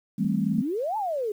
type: chord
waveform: sine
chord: A minor seventh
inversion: second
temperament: equal with one note detuned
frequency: 161.24 / 196 / 220 / 261.6 Hz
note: E3 / G3 / A3 / C4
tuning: -38 / 0 / 0 / 0 cents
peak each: -30 / -25 / -27 / -31 dBFS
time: 0.18-0.62 s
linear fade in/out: 10 ms
type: clicks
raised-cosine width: 3 ms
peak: -35 dBFS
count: 2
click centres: 0.248 / 0.582 s
type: exponential two-way sweep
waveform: sine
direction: up then down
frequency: 185 to 898 to 401.3 Hz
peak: -25 dBFS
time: 0.53-1.32 s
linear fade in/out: 5 ms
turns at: 0.97 s
effects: 9-bit